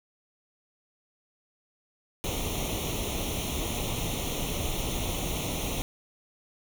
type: noise with comb filter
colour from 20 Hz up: pink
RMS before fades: -31 dBFS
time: 2.24-5.82 s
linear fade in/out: 0 ms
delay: 0.31 ms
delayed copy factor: +0.85
effects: none